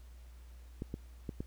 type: clicks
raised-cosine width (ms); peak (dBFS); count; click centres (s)
3; -25; 4; 0.821 / 0.941 / 1.292 / 1.405
effects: added 60 Hz sine -50 dBFS peak until 1.46 s + pink hiss -66 dBFS RMS until 1.46 s